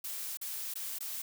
blue noise with dropouts, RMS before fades -39 dBFS, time 0.04-1.22 s, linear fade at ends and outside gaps 5 ms, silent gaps 0.372-0.413 / 0.74-0.755 / 0.987-1.005 s, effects none

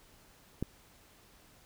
click, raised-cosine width 3 ms, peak -19 dBFS, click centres 0.626 s, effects pink hiss -61 dBFS RMS until 1.65 s

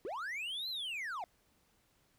triangle linear two-way sweep, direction up then down, 330 to 4186 to 670 Hz, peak -36 dBFS, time 0.05-1.24 s, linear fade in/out 0 ms, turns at 0.69 s, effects pink hiss -72 dBFS RMS until 2.18 s

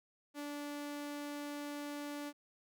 sawtooth tone, 290.7 Hz, D4, 18 cents flat, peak -37 dBFS, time 0.34-2.33 s, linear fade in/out 50 ms, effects none

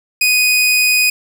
sawtooth tone, 2490 Hz, D#7, 1 cent sharp, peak -7 dBFS, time 0.21-1.1 s, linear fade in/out 5 ms, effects none

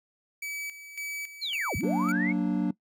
45% pulse tone with tremolo, 2290 Hz, D7, 44 cents flat, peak -33 dBFS, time 0.42-2.12 s, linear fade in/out 5 ms, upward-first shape square, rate 1.8 Hz, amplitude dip 70%
sine linear two-way sweep, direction down then up, 4435 to 57 to 2265 Hz, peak -29 dBFS, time 1.41-2.33 s, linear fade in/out 20 ms, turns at 1.76 s
triangle chord, Gb augmented, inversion none, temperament equal, 185 / 233.1 / 293.7 Hz, Gb3 / Bb3 / D4, 0 / 0 / 0 cents, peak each -26 / -28 / -26 dBFS, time 1.83-2.71 s, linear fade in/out 5 ms
effects noise-tail reverb RT60 0.1 s tail -20 dB re dry

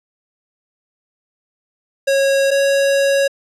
square tone pair in turn, 548 / 553.7 Hz, C#5 / C#5, -20 / -2 cents, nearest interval unison, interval 18 cents, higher second, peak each -13 dBFS, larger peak neither, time 2.07-2.51 / 2.51-3.28 s, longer second, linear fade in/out 10 ms, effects low-pass 10000 Hz 12 dB/octave

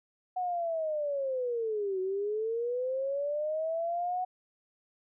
sine linear two-way sweep, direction down then up, 740 to 370 to 740 Hz, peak -29 dBFS, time 0.36-4.25 s, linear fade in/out 10 ms, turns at 2 s, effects none

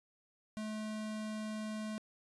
square tone, 215.4 Hz, A3, 37 cents flat, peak -39 dBFS, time 0.57-1.98 s, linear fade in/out 0 ms, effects resampled to 24000 Hz

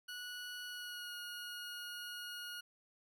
20% pulse tone with pitch glide, 1468 to 1440.3 Hz, F#6 to F#6, -14 to -47 cents, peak -39 dBFS, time 0.08-2.61 s, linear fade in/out 10 ms, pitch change -33 cents, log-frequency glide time 0.66-1.14 s, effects none

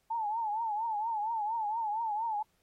sine tone with vibrato, 877 Hz, A5, 6 cents flat, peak -30 dBFS, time 0.1-2.43 s, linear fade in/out 10 ms, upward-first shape triangle, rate 4.3 Hz, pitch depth 130 cents each way, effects pink hiss -74 dBFS RMS until 2.62 s + AAC 48 kbps

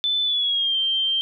sine tone with pitch glide, 3513 to 3148 Hz, A7 to G7, -3 to +7 cents, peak -19 dBFS, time 0.04-1.21 s, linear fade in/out 0 ms, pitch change -190 cents, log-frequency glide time 0.23-0.77 s, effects none

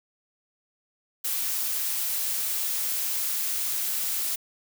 blue noise, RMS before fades -28 dBFS, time 1.24-4.36 s, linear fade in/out 10 ms, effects none

